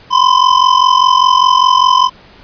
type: ring-modulated tone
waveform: square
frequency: 1022 Hz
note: C6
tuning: 41 cents flat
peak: -4 dBFS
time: 0.1-2.1 s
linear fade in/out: 50 ms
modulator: 22.5 Hz
effects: pink hiss -41 dBFS RMS until 2.43 s + resampled to 11025 Hz